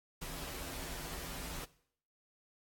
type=noise with comb filter; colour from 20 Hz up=pink; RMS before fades=-43 dBFS; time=0.21-1.65 s; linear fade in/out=10 ms; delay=9.6 ms; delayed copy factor=-0.9; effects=noise-tail reverb RT60 0.6 s tail -18 dB re dry + AAC 64 kbps